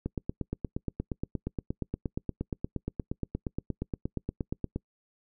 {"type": "click train", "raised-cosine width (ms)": 3, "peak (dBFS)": -18, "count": 41, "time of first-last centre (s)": [0.06, 4.76], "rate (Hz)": 8.51, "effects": ["noise-tail reverb RT60 0.1 s tail -26 dB re dry"]}